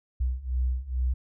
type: beating tone pair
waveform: sine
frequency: 61.74 / 64.04 Hz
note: B1 / C2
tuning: 0 / -37 cents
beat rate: 2.3 Hz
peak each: -29 / -27 dBFS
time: 0.2-1.14 s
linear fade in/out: 10 ms
effects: none